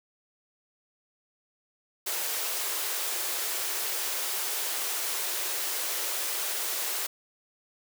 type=high-pass noise; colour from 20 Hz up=white; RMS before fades=-31 dBFS; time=2.06-7.07 s; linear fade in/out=10 ms; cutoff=330 Hz; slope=96 dB/octave; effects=none